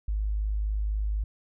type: tone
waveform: sine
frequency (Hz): 52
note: G#1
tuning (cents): +3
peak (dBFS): -25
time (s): 0.08-1.24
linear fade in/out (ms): 5
effects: none